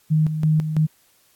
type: tone with tremolo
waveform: sine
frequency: 155.56 Hz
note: D#3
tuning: in tune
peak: -14 dBFS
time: 0.1-0.87 s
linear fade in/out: 20 ms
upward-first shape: square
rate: 3 Hz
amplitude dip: 60%
effects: white hiss -59 dBFS RMS until 1.35 s + AAC 64 kbps